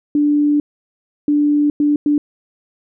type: tone bursts at uneven times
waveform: sine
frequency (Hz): 293.7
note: D4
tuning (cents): 0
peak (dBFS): -11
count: 4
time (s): 0.15-0.6 / 1.28-1.7 / 1.8-1.96 / 2.06-2.18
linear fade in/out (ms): 2
effects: none